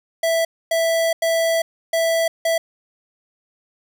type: tone bursts at uneven times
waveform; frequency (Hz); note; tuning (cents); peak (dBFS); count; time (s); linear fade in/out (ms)
square; 659.3; E5; 0; -17; 5; 0.23-0.45 / 0.71-1.13 / 1.22-1.62 / 1.93-2.28 / 2.45-2.58; 5
effects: none